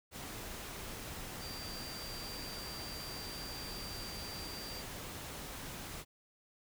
sine tone in noise, 4711 Hz, D8, 5 cents sharp, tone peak -46 dBFS, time 1.39-4.84 s, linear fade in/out 50 ms, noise pink, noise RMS -45 dBFS, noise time 0.11-6.05 s, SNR -4 dB, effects none

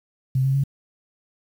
sine tone with pitch steps, 131.3 / 134.68 / 138.15 Hz, C3 / C#3 / C#3, +6 / -50 / -6 cents, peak -17 dBFS, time 0.35-0.638 s, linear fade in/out 5 ms, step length 96 ms, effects 8-bit

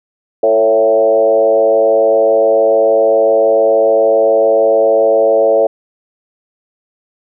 sine tone with frequency modulation, 554.4 Hz, C#5, in tune, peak -7 dBFS, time 0.43-5.67 s, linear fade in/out 5 ms, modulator 107 Hz, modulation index 1.2, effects none

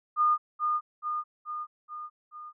sine tone with echo, 1219 Hz, D#6, 36 cents flat, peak -20 dBFS, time 0.16-0.38 s, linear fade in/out 50 ms, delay 430 ms, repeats 5, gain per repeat -4 dB, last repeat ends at 2.53 s, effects none

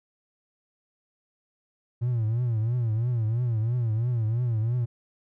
triangle tone with vibrato, 116 Hz, A#2, 8 cents flat, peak -20 dBFS, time 2.01-4.86 s, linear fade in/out 20 ms, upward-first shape triangle, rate 3 Hz, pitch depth 150 cents each way, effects tanh soft clip ceiling -17 dBFS

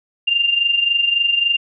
sine tone with amplitude modulation, 2794 Hz, F7, in tune, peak -11 dBFS, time 0.27-1.57 s, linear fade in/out 10 ms, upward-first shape sine, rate 23.6 Hz, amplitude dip 65%, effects none

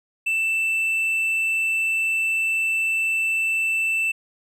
triangle tone, 2658 Hz, E7, 14 cents sharp, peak -18 dBFS, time 0.26-4.12 s, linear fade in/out 10 ms, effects none

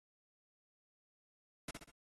pink noise with echo, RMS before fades -43 dBFS, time 1.68-1.71 s, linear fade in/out 5 ms, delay 64 ms, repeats 3, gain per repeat -6 dB, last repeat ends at 1.902 s, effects AAC 32 kbps

